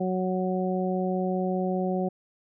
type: harmonic tone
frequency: 185 Hz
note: F#3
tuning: in tune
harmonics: 1 / 2 / 3 / 4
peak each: -27 / -30 / -32 / -33 dBFS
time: 0-2.09 s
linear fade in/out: 10 ms
effects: none